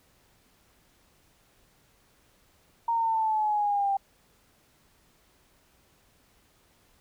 sine exponential sweep, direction down, 932.3 to 784 Hz, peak -23 dBFS, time 2.88-3.97 s, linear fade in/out 5 ms, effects pink hiss -64 dBFS RMS until 7 s

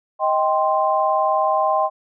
sine chord, C minor, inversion first, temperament just, 627.9 / 784.9 / 1046.5 Hz, Eb5 / G5 / C6, +16 / +2 / 0 cents, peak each -20 dBFS, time 0.19-1.9 s, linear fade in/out 50 ms, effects none

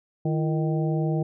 harmonic tone with a mistuned harmonic, 155.56 Hz, D#3, in tune, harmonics 1 / 2 / 3 / 4 / 5, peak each -23 / -29 / -33 / -35 / -37 dBFS, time 0.25-1.23 s, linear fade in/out 5 ms, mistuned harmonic 2, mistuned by +130 cents, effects none

